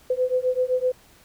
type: beating tone pair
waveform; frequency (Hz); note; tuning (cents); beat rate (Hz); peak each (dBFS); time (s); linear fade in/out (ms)
sine; 503 / 510.8; B4 / C5; +32 / -42; 7.8; -23; 0.1-0.92; 5
effects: pink hiss -54 dBFS RMS until 1.24 s